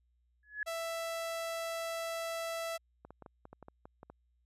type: tone with exponential growth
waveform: sine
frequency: 1696 Hz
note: G#6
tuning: 36 cents sharp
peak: -30 dBFS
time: 0.43-0.63 s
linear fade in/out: 2 ms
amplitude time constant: 43 ms
type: tone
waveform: sawtooth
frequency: 662 Hz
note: E5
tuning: 7 cents sharp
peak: -32 dBFS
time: 0.66-2.78 s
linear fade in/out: 20 ms
type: clicks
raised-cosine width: 1 ms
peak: -35 dBFS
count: 11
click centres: 3.05 / 3.106 / 3.223 / 3.262 / 3.454 / 3.53 / 3.627 / 3.684 / 3.855 / 4.031 / 4.1 s
effects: added 60 Hz sine -70 dBFS peak until 4.45 s + resampled to 32000 Hz